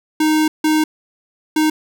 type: tone bursts at uneven times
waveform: square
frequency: 310 Hz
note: D#4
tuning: 6 cents flat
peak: -13 dBFS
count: 3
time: 0.2-0.48 / 0.64-0.84 / 1.56-1.7 s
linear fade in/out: 5 ms
effects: none